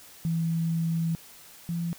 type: tone pair in turn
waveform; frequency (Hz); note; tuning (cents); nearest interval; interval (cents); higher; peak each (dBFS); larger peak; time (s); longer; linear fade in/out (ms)
sine; 164.9 / 169.54; E3 / E3; +1 / +49; unison; 48; second; -24 / -27; first; 0.25-1.15 / 1.69-1.93; first; 0
effects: white hiss -50 dBFS RMS until 1.98 s